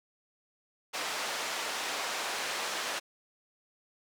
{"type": "band-pass noise", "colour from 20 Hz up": "pink", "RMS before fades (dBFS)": -35, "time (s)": [0.93, 3], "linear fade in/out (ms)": 20, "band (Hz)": [650, 6900], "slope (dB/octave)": 12, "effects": []}